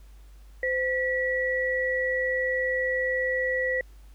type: tone pair together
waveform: sine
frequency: 514 / 1940.6 Hz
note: C5 / B6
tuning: -31 / -31 cents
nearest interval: octave + major seventh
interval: 2300 cents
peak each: -27 / -26 dBFS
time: 0.63-3.81 s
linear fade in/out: 2 ms
effects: added 50 Hz sine -46 dBFS peak until 4.14 s + pink hiss -62 dBFS RMS until 4.14 s